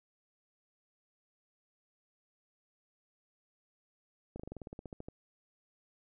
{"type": "slowing click train", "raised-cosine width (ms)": 2, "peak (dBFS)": -30, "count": 14, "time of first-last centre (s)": [4.36, 5.085], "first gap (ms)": 36, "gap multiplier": 1.07, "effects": []}